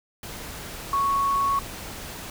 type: tone in noise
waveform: sine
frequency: 1108.7 Hz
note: C#6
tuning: in tune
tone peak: -20 dBFS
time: 0.93-1.59 s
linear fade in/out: 2 ms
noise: pink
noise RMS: -37 dBFS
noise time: 0.23-2.3 s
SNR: +14 dB
effects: none